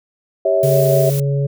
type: chord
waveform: sine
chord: C# diminished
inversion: second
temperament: equal with one note detuned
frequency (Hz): 392 / 554.4 / 649.8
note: G4 / C#5 / E5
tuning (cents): 0 / 0 / -25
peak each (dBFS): -19 / -17 / -15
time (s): 0.45-1.1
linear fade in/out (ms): 5
type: noise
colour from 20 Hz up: blue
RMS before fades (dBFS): -28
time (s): 0.63-1.2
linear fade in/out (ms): 2
type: harmonic tone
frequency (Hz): 140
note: C#3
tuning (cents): +18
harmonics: 1 / 3 / 4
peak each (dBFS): -15 / -25 / -27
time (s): 0.63-1.47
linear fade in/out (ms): 10
effects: none